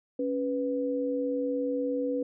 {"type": "tone pair together", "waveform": "sine", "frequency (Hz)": [277.2, 493.9], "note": ["C#4", "B4"], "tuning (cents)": [0, 0], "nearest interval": "minor seventh", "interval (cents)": 1000, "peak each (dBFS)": [-30, -29], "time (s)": [0.19, 2.23], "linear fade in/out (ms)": 5, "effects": []}